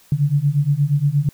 sine beating tone pair, 139.5 / 148 Hz, C#3 / D3, +11 / +14 cents, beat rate 8.5 Hz, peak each -18 / -17 dBFS, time 0.12-1.29 s, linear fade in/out 2 ms, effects white hiss -52 dBFS RMS until 1.33 s

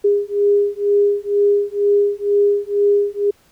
sine beating tone pair, 406.2 / 408.3 Hz, G#4 / G#4, -38 / -29 cents, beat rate 2.1 Hz, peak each -16 dBFS, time 0.04-3.31 s, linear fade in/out 10 ms, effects pink hiss -55 dBFS RMS until 3.51 s

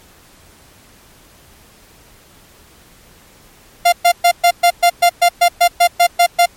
45% pulse tone bursts, 697 Hz, F5, 4 cents flat, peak -7 dBFS, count 14, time 3.85-6.46 s, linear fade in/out 10 ms, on 75 ms, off 120 ms, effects pink hiss -46 dBFS RMS until 6.56 s + MP3 64 kbps

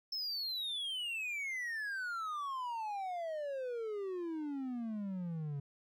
triangle exponential sweep, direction down, 5320 to 138.59 Hz, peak -35 dBFS, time 0.12-5.6 s, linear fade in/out 5 ms, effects none

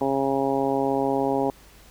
harmonic tone, 136.4 Hz, C#3, 28 cents flat, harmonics 1 / 2 / 3 / 4 / 5 / 6 / 7, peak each -37 / -26 / -26 / -28 / -30 / -28 / -33 dBFS, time 0.01-1.5 s, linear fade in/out 2 ms, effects added 50 Hz sine -52 dBFS peak until 1.9 s + pink hiss -52 dBFS RMS until 1.9 s

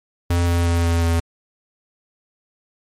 square tone with pitch steps, 86.5 / 85.8 / 85.11 / 84.43 / 83.75 Hz, F2 / F2 / F2 / E2 / E2, -16 / -30 / -44 / +42 / +28 cents, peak -16 dBFS, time 0.3-1.2 s, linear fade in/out 5 ms, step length 180 ms, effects MP3 64 kbps

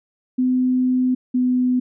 sine tone pair in turn, 254.1 / 251.2 Hz, B3 / B3, +49 / +30 cents, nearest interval unison, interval 19 cents, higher first, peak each -15 / -15 dBFS, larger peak neither, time 0.38-1.15 / 1.34-1.8 s, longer first, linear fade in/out 10 ms, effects none

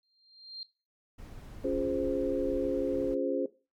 sine tone with exponential growth, 4186 Hz, C8, in tune, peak -35 dBFS, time 0.03-0.63 s, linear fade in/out 1 ms, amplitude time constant 130 ms
brown noise, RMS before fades -44 dBFS, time 1.18-3.15 s, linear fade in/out 10 ms
sine chord, Db major seventh, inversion none, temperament equal, 277.2 / 349.2 / 415.3 / 523.3 Hz, Db4 / F4 / Ab4 / C5, 0 / 0 / 0 / 0 cents, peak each -32 / -34 / -34 / -32 dBFS, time 1.64-3.46 s, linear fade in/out 5 ms
effects noise-tail reverb RT60 0.3 s tail -17 dB re dry + MP3 96 kbps

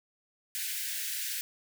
white high-pass noise, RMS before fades -35 dBFS, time 0.55-1.41 s, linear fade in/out 0 ms, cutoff 1500 Hz, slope 96 dB/octave, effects none

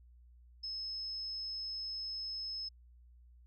sine tone, 5190 Hz, E8, 28 cents flat, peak -38 dBFS, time 0.63-2.69 s, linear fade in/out 10 ms, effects added 60 Hz sine -57 dBFS peak until 3.46 s

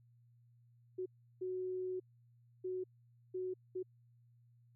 sine tone bursts at uneven times, 369.7 Hz, F#4, 1 cent flat, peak -37 dBFS, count 5, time 0.98-1.06 / 1.41-2 / 2.64-2.84 / 3.34-3.54 / 3.75-3.83 s, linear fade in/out 10 ms, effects added 119 Hz sine -64 dBFS peak until 4.75 s

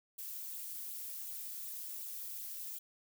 violet noise with flanger, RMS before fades -44 dBFS, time 0.18-2.79 s, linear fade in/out 10 ms, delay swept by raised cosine 0.25 to 5.75 ms, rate 2.7 Hz, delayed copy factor +0.85, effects none

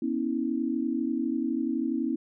sine tone cluster, 242.1 / 274.2 / 322.6 Hz, B3 / C#4 / E4, -34 / -19 / -37 cents, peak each -30 dBFS, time 0.02-2.16 s, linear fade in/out 5 ms, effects none

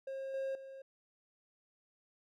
triangle tone with level steps, 537 Hz, C5, 45 cents sharp, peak -37 / -33 / -45 dBFS, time 0.07-0.82 s, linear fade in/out 5 ms, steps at 0.34 / 0.55 s, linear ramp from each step 2 ms, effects none

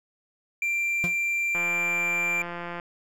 triangle tone, 2364 Hz, D7, 11 cents sharp, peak -22 dBFS, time 0.62-2.42 s, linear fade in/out 2 ms
40% pulse tone with exponential decay, 174.61 Hz, F3, in tune, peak -23 dBFS, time 1.04-1.16 s, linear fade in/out 0 ms, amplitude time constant 26 ms
click train, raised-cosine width 0.5 ms, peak -20 dBFS, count 217, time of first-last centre 1.55-2.799 s, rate 173 Hz
effects none

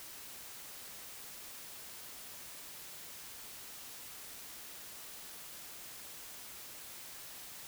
silence, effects white hiss -49 dBFS RMS until 7.67 s

